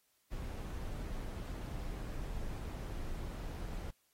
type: noise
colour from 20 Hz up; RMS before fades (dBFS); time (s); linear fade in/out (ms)
brown; -41; 0.31-3.91; 10
effects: white hiss -75 dBFS RMS until 4.13 s + AAC 48 kbps